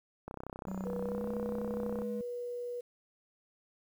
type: click train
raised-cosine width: 1 ms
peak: -27 dBFS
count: 57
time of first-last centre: 0.28-2.019 s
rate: 32.2 Hz
type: tone with pitch glide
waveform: triangle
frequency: 190 to 210.8 Hz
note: F#3 to G#3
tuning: +46 to +26 cents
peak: -35 dBFS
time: 0.67-2.21 s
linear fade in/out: 0 ms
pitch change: +180 cents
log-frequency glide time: 0.98-1.28 s
type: tone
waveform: sine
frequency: 485.6 Hz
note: B4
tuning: 29 cents flat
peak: -36 dBFS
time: 0.85-2.81 s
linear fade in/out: 10 ms
effects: 10-bit